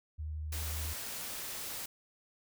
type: tone with vibrato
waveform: sine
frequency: 77 Hz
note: D#2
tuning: 17 cents flat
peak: -36 dBFS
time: 0.18-0.94 s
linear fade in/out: 20 ms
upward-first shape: sine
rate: 12 Hz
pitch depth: 12 cents each way
type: noise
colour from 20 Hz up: white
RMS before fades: -41 dBFS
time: 0.52-1.86 s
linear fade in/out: 5 ms
effects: none